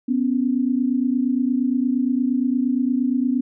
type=tone pair together; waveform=sine; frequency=248.6 / 277.2 Hz; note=B3 / C#4; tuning=+12 / 0 cents; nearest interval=major second; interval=188 cents; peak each=-19 / -22 dBFS; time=0.08-3.41 s; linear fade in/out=10 ms; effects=none